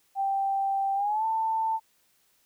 sine tone with pitch glide, 784 to 890.2 Hz, G5 to A5, 0 to +20 cents, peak -24 dBFS, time 0.15-1.8 s, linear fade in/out 50 ms, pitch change +220 cents, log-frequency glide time 0.95-1.25 s, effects white hiss -67 dBFS RMS until 2.45 s

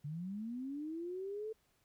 sine linear sweep, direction up, 140 to 444.7 Hz, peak -39 dBFS, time 0.04-1.53 s, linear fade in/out 10 ms, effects pink hiss -75 dBFS RMS until 1.84 s

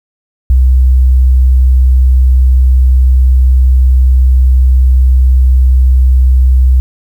sine tone, 63.9 Hz, C2, 40 cents flat, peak -3 dBFS, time 0.5-6.8 s, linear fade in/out 0 ms, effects 7-bit

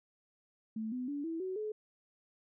sine tone with pitch steps, 220 / 251.3 / 287 / 327.7 / 374.3 / 427.5 Hz, A3 / B3 / D4 / E4 / F#4 / A4, 0 / +30 / -40 / -10 / +20 / -50 cents, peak -35 dBFS, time 0.76-1.72 s, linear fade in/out 5 ms, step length 160 ms, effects none

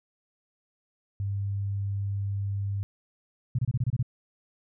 sine tone, 99.6 Hz, G2, 28 cents sharp, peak -27 dBFS, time 1.2-2.83 s, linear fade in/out 0 ms
sine tone bursts, 123.47 Hz, B2, in tune, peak -22 dBFS, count 8, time 3.55-4.028 s, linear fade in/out 5 ms, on 37 ms, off 26 ms
effects none

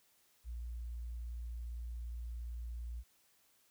sine tone, 58.7 Hz, A#1, 13 cents sharp, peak -40 dBFS, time 0.44-3.04 s, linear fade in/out 50 ms, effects white hiss -71 dBFS RMS until 3.7 s

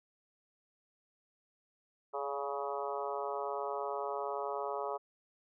harmonic tone with a mistuned harmonic, 139.8 Hz, C#3, 15 cents sharp, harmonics 3 / 4 / 5 / 6 / 7 / 8 / 9, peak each -40 / -41 / -42 / -43 / -43 / -44 / -45 dBFS, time 2.13-4.98 s, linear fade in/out 20 ms, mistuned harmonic 4, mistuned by +33 cents, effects none

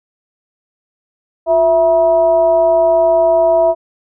sine tone with frequency modulation, 659.3 Hz, E5, in tune, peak -8 dBFS, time 1.46-3.75 s, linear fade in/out 50 ms, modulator 302 Hz, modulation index 0.49, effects none

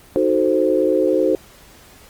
sine chord, D# diminished seventh, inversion none, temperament equal, 311.1 / 370 / 440 / 523.3 Hz, D#4 / F#4 / A4 / C5, 0 / 0 / 0 / 0 cents, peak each -20 / -19 / -21 / -18 dBFS, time 0.16-1.35 s, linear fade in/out 0 ms, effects pink hiss -46 dBFS RMS until 2.09 s + Opus 24 kbps

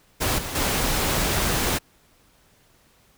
pink noise with level steps, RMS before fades -23 / -31 / -23 dBFS, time 0.2-1.79 s, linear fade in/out 20 ms, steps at 0.38 / 0.55 s, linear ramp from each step 5 ms, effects pink hiss -59 dBFS RMS until 3.17 s

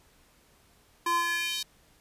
square tone with high-pass filter sweep, 342.3 Hz, F4, 35 cents flat, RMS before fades -29 dBFS, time 1.06-1.63 s, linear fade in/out 5 ms, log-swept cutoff 760 to 4100 Hz, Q 2.8, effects pink hiss -62 dBFS RMS until 2 s + resampled to 32000 Hz

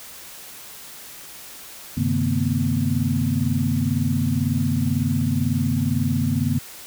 sine tone cluster, 96.3 / 132.3 / 152.3 / 228.7 / 250.7 Hz, G2 / C3 / D#3 / A#3 / B3, -30 / +20 / -37 / -33 / +26 cents, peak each -25 dBFS, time 1.97-6.59 s, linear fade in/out 5 ms, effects white hiss -40 dBFS RMS until 6.86 s

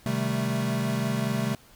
square chord, A half-diminished seventh, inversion first, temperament equal, 130.81 / 155.56 / 196 / 220 Hz, C3 / Eb3 / G3 / A3, 0 / 0 / 0 / 0 cents, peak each -30 / -35 / -32 / -30 dBFS, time 0.06-1.55 s, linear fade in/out 2 ms, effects pink hiss -55 dBFS RMS until 1.75 s

